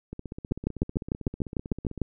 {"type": "two click trains", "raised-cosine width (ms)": 3, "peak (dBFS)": [-23, -12], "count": [30, 11], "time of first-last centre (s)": [[0.13, 1.977], [0.52, 2.017]], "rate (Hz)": [15.7, 6.68], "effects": []}